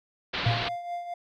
white low-pass noise, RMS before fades -31 dBFS, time 0.33-0.69 s, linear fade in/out 10 ms, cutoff 4200 Hz, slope 48 dB/octave
triangle tone with tremolo, 698.5 Hz, F5, in tune, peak -27 dBFS, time 0.45-1.14 s, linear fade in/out 5 ms, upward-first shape triangle, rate 4.6 Hz, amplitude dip 65%
sine tone with exponential decay, 115.7 Hz, A#2, 13 cents flat, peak -18 dBFS, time 0.46-0.76 s, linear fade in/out 5 ms, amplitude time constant 65 ms
effects none

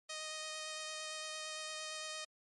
5% pulse tone with vibrato, 622.3 Hz, D#5, in tune, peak -30 dBFS, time 0.09-2.25 s, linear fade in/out 10 ms, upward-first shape sine, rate 8.8 Hz, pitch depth 10 cents each way, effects MP3 48 kbps

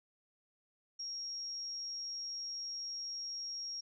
sine tone, 5588 Hz, F8, in tune, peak -39 dBFS, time 0.99-3.81 s, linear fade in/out 10 ms, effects none

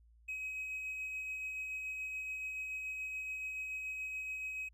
triangle tone with tremolo, 2540 Hz, D#7, 35 cents sharp, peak -35 dBFS, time 0.28-4.69 s, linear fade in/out 10 ms, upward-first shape sine, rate 7 Hz, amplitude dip 30%, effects tanh soft clip ceiling -32 dBFS + added 57 Hz sine -61 dBFS peak until 4.73 s

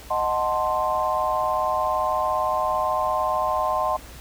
sine chord, D# diminished seventh, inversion none, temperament equal, 622.3 / 740 / 880 / 1046.5 Hz, D#5 / F#5 / A5 / C6, 0 / 0 / 0 / 0 cents, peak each -26 / -27 / -28 / -24 dBFS, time 0.1-3.97 s, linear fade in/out 10 ms, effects added 60 Hz sine -43 dBFS peak until 4.2 s + pink hiss -44 dBFS RMS until 4.2 s

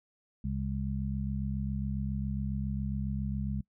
harmonic tone, 67.3 Hz, C2, 49 cents sharp, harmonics 1 / 2 / 3, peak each -35 / -35 / -35 dBFS, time 0.44-3.61 s, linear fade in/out 5 ms, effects noise-tail reverb RT60 0.1 s tail -23 dB re dry

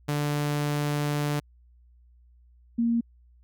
sawtooth / sine tone pair in turn, 146.83 / 233.1 Hz, D3 / A#3, 0 / 0 cents, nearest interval minor sixth, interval 800 cents, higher second, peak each -21 dBFS, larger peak neither, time 0.08-1.4 / 2.78-3.01 s, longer first, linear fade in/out 10 ms, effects added 60 Hz sine -54 dBFS peak until 3.43 s

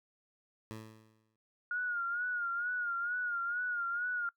15% pulse tone with exponential decay, 110 Hz, A2, in tune, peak -34 dBFS, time 0.71-1.36 s, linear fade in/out 0 ms, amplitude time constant 140 ms
sine tone with vibrato, 1429 Hz, F6, 39 cents sharp, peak -32 dBFS, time 1.71-4.29 s, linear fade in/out 2 ms, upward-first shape sine, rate 2.2 Hz, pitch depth 64 cents each way
effects noise-tail reverb RT60 0.1 s tail -21 dB re dry

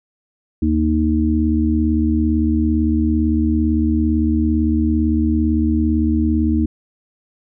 harmonic tone, 77.78 Hz, D#2, in tune, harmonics 1 / 3 / 4, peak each -18 / -18 / -18 dBFS, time 0.62-6.66 s, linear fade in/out 5 ms, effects none

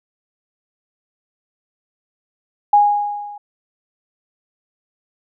sine tone with level ramp, 824 Hz, G#5, 14 cents flat, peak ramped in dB -6 to -32 dBFS, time 2.73-3.38 s, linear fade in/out 5 ms, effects none

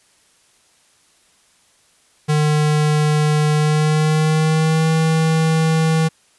square tone with pitch glide, 151.2 to 160.19 Hz, D#3 to E3, -49 to -49 cents, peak -14 dBFS, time 2.28-6.09 s, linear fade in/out 20 ms, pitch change +100 cents, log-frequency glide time 3.56-4.89 s, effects white hiss -56 dBFS RMS until 6.38 s + resampled to 24000 Hz

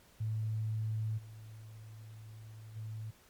sine tone with level steps, 109.5 Hz, A2, 8 cents flat, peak -32 / -47 / -39 dBFS, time 0.2-3.11 s, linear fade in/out 10 ms, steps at 1.17 / 2.75 s, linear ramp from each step 20 ms, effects pink hiss -63 dBFS RMS until 3.29 s + MP3 96 kbps

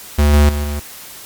square tone with level steps, 73.42 Hz, D2, in tune, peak -10 / -8 / -18 / -20 dBFS, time 0.18-0.8 s, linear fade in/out 10 ms, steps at 0.33 / 0.49 / 0.64 s, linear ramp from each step 2 ms, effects white hiss -35 dBFS RMS until 1.25 s + Opus 48 kbps

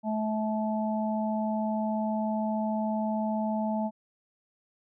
harmonic tone, 216.6 Hz, A3, 27 cents flat, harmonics 1 / 3 / 4, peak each -28 / -33 / -34 dBFS, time 0.03-3.91 s, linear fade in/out 50 ms, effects none

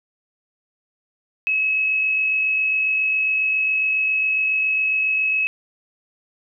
sine tone with amplitude modulation, 2573 Hz, E7, 43 cents flat, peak -16 dBFS, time 1.47-5.47 s, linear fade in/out 0 ms, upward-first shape sine, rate 47.3 Hz, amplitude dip 25%, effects none

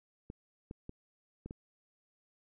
clicks, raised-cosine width 3 ms, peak -30 dBFS, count 5, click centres 0.301 / 0.711 / 0.894 / 1.46 / 1.509 s, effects none

